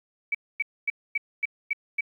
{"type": "tone bursts", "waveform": "sine", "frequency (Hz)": 2288, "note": "D7", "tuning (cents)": -46, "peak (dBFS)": -22, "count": 7, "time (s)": [0.32, 2.009], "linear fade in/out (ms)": 5, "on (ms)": 27, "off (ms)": 250, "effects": ["10-bit"]}